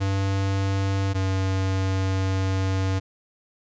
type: tone pair in turn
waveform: square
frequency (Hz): 97.4 / 95.34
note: G2 / G2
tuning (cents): -11 / -48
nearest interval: unison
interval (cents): 37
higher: first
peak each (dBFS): -22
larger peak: neither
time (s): 0-1.14 / 1.14-3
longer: second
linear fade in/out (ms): 20
effects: resampled to 16000 Hz